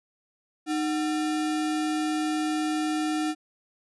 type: tone with sample-and-hold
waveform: sine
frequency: 308 Hz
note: D#4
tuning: 17 cents flat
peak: -24 dBFS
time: 0.66-3.35 s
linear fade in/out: 50 ms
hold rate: 1050 Hz
effects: resampled to 24000 Hz